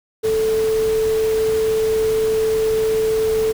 sine tone in noise, 440 Hz, A4, in tune, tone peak -15 dBFS, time 0.23-3.53 s, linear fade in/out 20 ms, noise pink, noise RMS -31 dBFS, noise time 0.23-3.53 s, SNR +13 dB, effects none

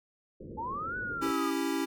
white low-pass noise, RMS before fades -44 dBFS, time 0.4-1.32 s, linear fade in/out 10 ms, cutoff 540 Hz, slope 96 dB/octave
sine linear two-way sweep, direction up then down, 845 to 1496 to 1206 Hz, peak -33 dBFS, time 0.57-1.51 s, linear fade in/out 20 ms, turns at 0.97 s
square chord, C# diminished, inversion none, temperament equal with one note detuned, 277.2 / 329.6 / 393.8 Hz, C#4 / E4 / G4, 0 / 0 / +8 cents, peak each -33 / -33 / -37 dBFS, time 1.21-1.86 s, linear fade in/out 20 ms
effects none

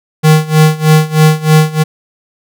square tone with tremolo, 155.56 Hz, D#3, in tune, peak -3 dBFS, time 0.23-1.84 s, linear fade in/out 20 ms, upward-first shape sine, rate 3.2 Hz, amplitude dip 90%, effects none

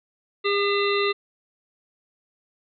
harmonic tone with a mistuned harmonic, 403.4 Hz, G4, 50 cents sharp, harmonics 1 / 3 / 5 / 7 / 9 / 10, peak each -22 / -27 / -29 / -30 / -32 / -32 dBFS, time 0.44-1.13 s, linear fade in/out 20 ms, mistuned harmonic 7, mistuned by -74 cents, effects none

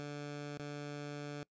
15% pulse tone with dropouts, 145.7 Hz, D3, 13 cents flat, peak -35 dBFS, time 0-1.43 s, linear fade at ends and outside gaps 0 ms, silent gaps 0.574-0.597 s, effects noise-tail reverb RT60 0.1 s tail -23 dB re dry + resampled to 16000 Hz

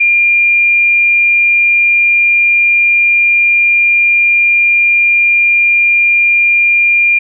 sine tone, 2400 Hz, D7, 37 cents sharp, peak -6 dBFS, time 0-7.19 s, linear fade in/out 10 ms, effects none

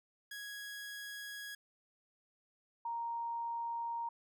sawtooth / sine tone pair in turn, 1661.2 / 932.3 Hz, G#6 / A#5, 0 / 0 cents, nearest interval minor seventh, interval 1000 cents, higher first, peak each -40 / -36 dBFS, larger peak second, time 0.31-1.55 / 2.85-4.09 s, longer neither, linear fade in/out 5 ms, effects none

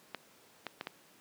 clicks, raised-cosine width 0.3 ms, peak -21 dBFS, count 4, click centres 0.147 / 0.667 / 0.811 / 0.871 s, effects pink hiss -61 dBFS RMS until 1.2 s + high-pass 200 Hz 12 dB/octave

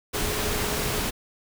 sine tone in noise, 420.7 Hz, G#4, 22 cents sharp, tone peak -34 dBFS, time 0.13-1.01 s, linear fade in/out 20 ms, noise pink, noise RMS -27 dBFS, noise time 0.13-1.11 s, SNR -10 dB, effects none

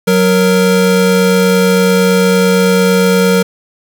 square tone pair together, 185.01 / 466.2 Hz, F#3 / A#4, 0 / 0 cents, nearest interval octave + major third, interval 1600 cents, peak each -11 dBFS, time 0.07-3.43 s, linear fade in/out 10 ms, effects 7-bit

